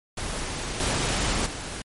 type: noise with level steps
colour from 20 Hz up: pink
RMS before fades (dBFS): -31 / -25 / -34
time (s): 0.17-1.82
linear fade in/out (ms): 5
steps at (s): 0.8 / 1.46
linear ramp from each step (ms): 2
effects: MP3 48 kbps